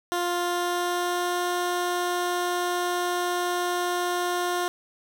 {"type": "tone with pitch glide", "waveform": "15% pulse", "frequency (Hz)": [351.2, 354.7], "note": ["F4", "F4"], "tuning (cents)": [10, 27], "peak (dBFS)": -18, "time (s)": [0.12, 4.68], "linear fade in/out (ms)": 0, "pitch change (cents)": 17, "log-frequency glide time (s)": [0.4, 1.45], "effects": []}